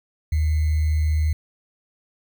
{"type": "tone with sample-and-hold", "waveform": "sine", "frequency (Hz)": 77.3, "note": "D#2", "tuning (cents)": -11, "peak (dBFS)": -17, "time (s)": [0.32, 1.33], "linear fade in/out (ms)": 5, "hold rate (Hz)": 2100, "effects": []}